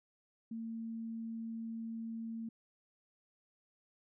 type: tone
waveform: sine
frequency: 226.7 Hz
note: A#3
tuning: 48 cents flat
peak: -39 dBFS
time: 0.51-2.49 s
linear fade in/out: 5 ms
effects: none